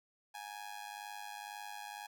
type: tone with amplitude modulation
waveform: sawtooth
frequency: 830 Hz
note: G#5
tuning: 1 cent flat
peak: -37 dBFS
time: 0.34-2.07 s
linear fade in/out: 10 ms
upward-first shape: sine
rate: 102 Hz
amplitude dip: 80%
effects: none